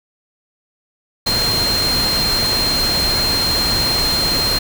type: tone in noise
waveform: sine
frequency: 4186 Hz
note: C8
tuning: in tune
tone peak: -16 dBFS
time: 1.26-4.59 s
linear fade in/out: 10 ms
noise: pink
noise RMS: -21 dBFS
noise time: 1.26-4.59 s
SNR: +2 dB
effects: none